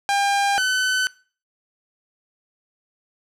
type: tone pair in turn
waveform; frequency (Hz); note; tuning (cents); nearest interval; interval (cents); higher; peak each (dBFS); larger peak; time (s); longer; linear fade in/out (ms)
sawtooth; 801 / 1512.1; G5 / F#6; +37 / +37; major seventh; 1100; second; -14 / -15; first; 0.09-0.58 / 0.58-1.07; neither; 0
effects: noise-tail reverb RT60 0.4 s tail -21 dB re dry + low-pass 9000 Hz 12 dB/octave